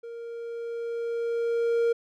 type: tone with level ramp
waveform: triangle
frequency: 466.2 Hz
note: A#4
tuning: in tune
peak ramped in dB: -35 to -18 dBFS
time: 0.03-1.93 s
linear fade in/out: 10 ms
effects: none